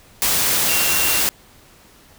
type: tone in noise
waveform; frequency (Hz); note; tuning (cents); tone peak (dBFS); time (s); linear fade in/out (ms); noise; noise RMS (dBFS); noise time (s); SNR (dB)
sine; 2752; F7; -26; -24; 0.69-1.21; 0; white; -18; 0.22-1.29; -9
effects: pink hiss -49 dBFS RMS until 2.18 s